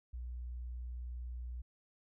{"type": "tone", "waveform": "sine", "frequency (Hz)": 60.8, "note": "B1", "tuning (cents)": -26, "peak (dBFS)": -40, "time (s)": [0.13, 1.62], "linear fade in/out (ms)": 10, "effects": []}